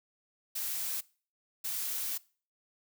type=noise bursts at uneven times; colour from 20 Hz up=blue; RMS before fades=-35 dBFS; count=2; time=0.55-1.01 / 1.64-2.18 s; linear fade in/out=10 ms; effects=noise-tail reverb RT60 0.4 s tail -22 dB re dry